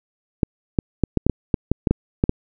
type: clicks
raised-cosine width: 3 ms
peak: -3 dBFS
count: 12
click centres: 0.432 / 0.788 / 1.037 / 1.173 / 1.266 / 1.297 / 1.542 / 1.716 / 1.872 / 1.91 / 2.239 / 2.294 s
effects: none